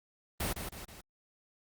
pink noise with echo, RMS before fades -33 dBFS, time 0.4-0.53 s, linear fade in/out 5 ms, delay 160 ms, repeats 3, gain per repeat -6 dB, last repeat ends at 1.01 s, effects Opus 32 kbps

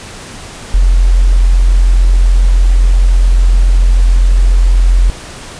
sine tone, 43.59 Hz, F1, 3 cents flat, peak -4 dBFS, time 0.74-5.1 s, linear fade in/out 0 ms, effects pink hiss -29 dBFS RMS until 5.59 s + resampled to 22050 Hz

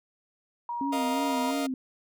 sine tone with pitch glide, 951 to 959.8 Hz, A#5 to B5, +34 to -50 cents, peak -30 dBFS, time 0.69-1.51 s, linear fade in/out 2 ms, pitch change +16 cents, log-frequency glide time 1.16-1.31 s
sine tone with vibrato, 267.6 Hz, C4, 39 cents sharp, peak -28 dBFS, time 0.81-1.74 s, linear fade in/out 2 ms, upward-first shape sine, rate 2.9 Hz, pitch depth 78 cents each way
sawtooth chord, Bb suspended fourth, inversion none, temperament just, 466.2 / 621.6 / 699.2 Hz, Bb4 / Eb5 / F5, 0 / -2 / +2 cents, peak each -33 / -30 / -30 dBFS, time 0.92-1.67 s, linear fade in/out 10 ms
effects none

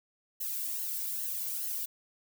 violet noise with flanger, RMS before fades -35 dBFS, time 0.4-1.86 s, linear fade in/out 10 ms, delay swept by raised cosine 0.83 to 1.61 ms, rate 2.4 Hz, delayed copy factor -0.75, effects none

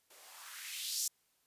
violet noise with band-pass filter sweep, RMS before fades -42 dBFS, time 0.1-1.08 s, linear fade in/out 5 ms, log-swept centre 420 to 6600 Hz, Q 2.2, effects white hiss -75 dBFS RMS until 1.46 s + resampled to 32000 Hz

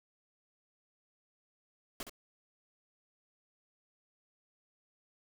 pink noise with echo, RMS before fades -41 dBFS, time 2-2.03 s, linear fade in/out 2 ms, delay 66 ms, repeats 1, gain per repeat -7 dB, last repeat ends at 2.096 s, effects none

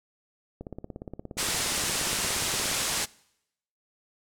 click train, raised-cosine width 2 ms, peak -24 dBFS, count 37, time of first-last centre 0.61-2.715 s, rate 17.1 Hz
white low-pass noise, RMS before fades -29 dBFS, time 1.37-3.06 s, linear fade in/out 20 ms, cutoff 9800 Hz, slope 24 dB/octave
effects noise-tail reverb RT60 0.8 s tail -23 dB re dry

